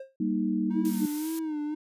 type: tone with exponential decay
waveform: triangle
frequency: 533 Hz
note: C5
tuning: 32 cents sharp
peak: -33 dBFS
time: 0-0.16 s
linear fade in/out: 5 ms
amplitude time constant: 34 ms
type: chord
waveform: sine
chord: Eb major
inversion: first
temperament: just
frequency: 194.45 / 233.3 / 311.1 Hz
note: G3 / Bb3 / Eb4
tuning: -14 / +2 / 0 cents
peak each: -29 dBFS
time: 0.2-1.06 s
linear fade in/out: 5 ms
type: tone with vibrato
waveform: triangle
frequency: 310 Hz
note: D#4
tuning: 6 cents flat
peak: -27 dBFS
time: 0.7-1.75 s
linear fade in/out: 10 ms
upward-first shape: sine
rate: 1.9 Hz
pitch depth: 79 cents each way
type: noise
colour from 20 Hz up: blue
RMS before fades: -39 dBFS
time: 0.85-1.39 s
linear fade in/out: 0 ms
effects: resampled to 32000 Hz